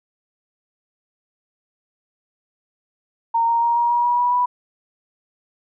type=tone with pitch steps; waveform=sine; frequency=922 / 930.6 / 939.2 / 947.9 / 956.7 / 965.6 / 974.6 / 983.6 Hz; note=A#5 / A#5 / A#5 / A#5 / A#5 / B5 / B5 / B5; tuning=-19 / -3 / +13 / +29 / +45 / -39 / -23 / -7 cents; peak=-15 dBFS; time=3.34-4.46 s; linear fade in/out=10 ms; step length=140 ms; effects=none